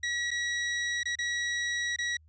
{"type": "tone with dropouts", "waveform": "sawtooth", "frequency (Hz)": 1920, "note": "B6", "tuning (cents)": -49, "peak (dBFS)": -25, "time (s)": [0.03, 2.17], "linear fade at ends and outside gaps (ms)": 5, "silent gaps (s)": [[0.307, 0.313], [1.033, 1.055], [1.155, 1.187], [1.962, 1.986]], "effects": ["added 78 Hz sine -56 dBFS peak until 2.28 s", "resampled to 16000 Hz"]}